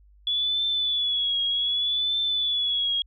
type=tone with vibrato; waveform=sine; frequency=3413 Hz; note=G#7; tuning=47 cents sharp; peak=-22 dBFS; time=0.27-3.02 s; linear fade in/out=2 ms; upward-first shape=triangle; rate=0.65 Hz; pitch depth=70 cents each way; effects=added 50 Hz sine -52 dBFS peak until 3.06 s